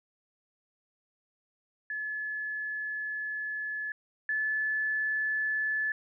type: tone pair in turn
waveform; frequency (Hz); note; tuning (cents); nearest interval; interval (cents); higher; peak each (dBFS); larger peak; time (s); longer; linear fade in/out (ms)
sine; 1716 / 1730.9; A6 / A6; -44 / -29; unison; 15; second; -32 / -27; second; 1.9-3.92 / 4.29-5.92; first; 2
effects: none